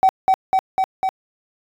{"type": "tone with echo", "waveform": "triangle", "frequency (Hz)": 761, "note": "F#5", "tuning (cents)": 48, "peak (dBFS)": -6, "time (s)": [0.03, 0.09], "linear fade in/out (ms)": 0, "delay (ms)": 250, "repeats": 4, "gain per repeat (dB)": -2, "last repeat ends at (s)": 1.09, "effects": ["tanh soft clip ceiling -6 dBFS"]}